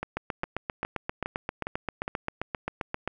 two click trains, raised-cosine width 0.5 ms, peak -16 / -14 dBFS, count 6 / 23, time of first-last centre 0.03-2.079 / 0.17-3.076 s, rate 2.44 / 7.57 Hz, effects none

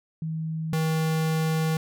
sine / square tone pair in turn, 159.8 / 159.23 Hz, D#3 / D#3, +47 / +40 cents, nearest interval unison, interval 7 cents, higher first, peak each -27 / -23 dBFS, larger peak second, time 0.22-0.73 / 0.73-1.77 s, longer second, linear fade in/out 2 ms, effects none

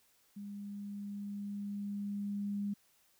sine tone with level ramp, 202.7 Hz, G#3, 42 cents flat, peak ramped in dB -42 to -33 dBFS, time 0.36-2.74 s, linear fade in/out 10 ms, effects white hiss -70 dBFS RMS until 3.19 s

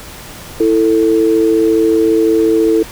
sine tone pair together, 329.6 / 444 Hz, E4 / A4, 0 / +16 cents, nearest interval perfect fourth, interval 516 cents, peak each -11 dBFS, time 0.6-2.83 s, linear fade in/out 5 ms, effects pink hiss -32 dBFS RMS until 2.91 s

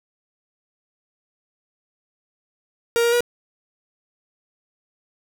45% pulse tone with pitch steps, 467.9 / 471 / 481.1 Hz, A#4 / A#4 / B4, +6 / +18 / -45 cents, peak -16 dBFS, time 2.96-3.206 s, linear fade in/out 0 ms, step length 82 ms, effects none

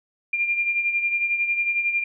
sine beating tone pair, 2393 / 2404 Hz, D7 / D7, +32 / +40 cents, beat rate 11 Hz, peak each -21 / -29 dBFS, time 0.33-2.04 s, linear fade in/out 5 ms, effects none

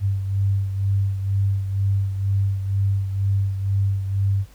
sine beating tone pair, 98 / 100.1 Hz, G2 / G2, 0 / +37 cents, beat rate 2.1 Hz, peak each -19 / -27 dBFS, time 0-4.46 s, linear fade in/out 50 ms, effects added 50 Hz sine -47 dBFS peak until 4.54 s + pink hiss -54 dBFS RMS until 4.54 s

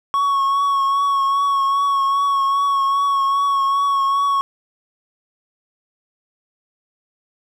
triangle tone with vibrato, 1108.7 Hz, C#6, in tune, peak -13 dBFS, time 0.14-4.41 s, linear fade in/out 0 ms, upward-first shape triangle, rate 2.5 Hz, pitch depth 32 cents each way, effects none

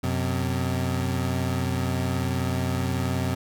25% pulse tone pair together, 90.9 / 126.93 Hz, F#2 / B2, -30 / +48 cents, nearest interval tritone, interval 578 cents, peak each -23 dBFS, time 0.03-3.35 s, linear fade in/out 10 ms, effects none

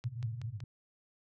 click train, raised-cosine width 0.2 ms, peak -33 dBFS, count 4, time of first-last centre 0.04-0.604 s, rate 5.32 Hz
pink band-pass noise, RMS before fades -39 dBFS, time 0.04-0.64 s, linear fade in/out 2 ms, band 100 to 130 Hz, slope 96 dB/octave
effects none

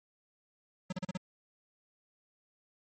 square tone bursts, 184.3 Hz, F#3, 7 cents flat, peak -34 dBFS, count 5, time 0.9-1.173 s, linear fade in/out 5 ms, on 25 ms, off 37 ms, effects MP3 32 kbps

